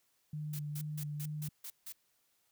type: tone with vibrato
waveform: sine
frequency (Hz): 149.6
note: D3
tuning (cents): +32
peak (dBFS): -37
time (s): 0.33-1.49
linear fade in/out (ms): 5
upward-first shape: square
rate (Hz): 2.2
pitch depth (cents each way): 19
type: noise bursts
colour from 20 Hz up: blue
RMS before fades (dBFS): -45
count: 7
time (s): 0.53-1.924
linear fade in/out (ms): 5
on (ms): 62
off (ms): 160
effects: white hiss -75 dBFS RMS until 2.51 s